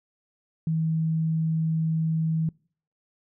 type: tone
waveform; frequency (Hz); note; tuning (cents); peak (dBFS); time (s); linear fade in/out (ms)
sine; 160.6; E3; -45; -22; 0.67-2.49; 2
effects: noise-tail reverb RT60 0.5 s tail -26 dB re dry